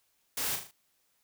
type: noise with echo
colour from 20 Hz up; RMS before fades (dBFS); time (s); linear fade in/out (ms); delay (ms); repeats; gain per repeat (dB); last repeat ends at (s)
white; -33; 0.37-0.56; 5; 38; 4; -6; 0.712
effects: white hiss -73 dBFS RMS until 1.23 s